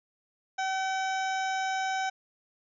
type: harmonic tone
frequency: 763 Hz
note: G5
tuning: 47 cents flat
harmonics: 1 / 2 / 3 / 4 / 5 / 7 / 8 / 9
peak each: -29 / -34 / -40 / -45 / -44 / -46 / -47 / -49 dBFS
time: 0.58-2.1 s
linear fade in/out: 10 ms
effects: none